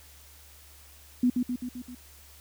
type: tone with echo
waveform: sine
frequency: 247.3 Hz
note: B3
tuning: 3 cents sharp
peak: -19 dBFS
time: 1.23-1.3 s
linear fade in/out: 5 ms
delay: 130 ms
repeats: 5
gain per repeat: -4 dB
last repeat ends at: 1.95 s
effects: added 72 Hz sine -54 dBFS peak until 2.4 s + white hiss -54 dBFS RMS until 2.4 s